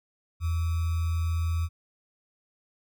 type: tone with sample-and-hold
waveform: sine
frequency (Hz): 83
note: E2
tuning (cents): +12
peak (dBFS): -24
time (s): 0.4-1.69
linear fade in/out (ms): 50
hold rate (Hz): 1225
effects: none